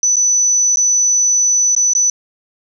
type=tone with dropouts; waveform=sine; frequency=5980 Hz; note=F#8; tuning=17 cents sharp; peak=-10 dBFS; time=0.03-2.1 s; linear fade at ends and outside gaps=2 ms; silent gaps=0.159-0.166 / 0.76-0.77 / 1.751-1.764 / 1.935-1.95 s; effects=none